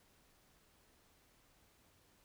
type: silence
effects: pink hiss -70 dBFS RMS until 2.24 s